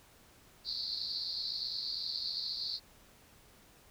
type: band-pass noise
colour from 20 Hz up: white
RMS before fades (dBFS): -38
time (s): 0.64-2.8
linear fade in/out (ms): 50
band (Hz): 4100 to 4700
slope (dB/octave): 96
effects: pink hiss -61 dBFS RMS until 3.9 s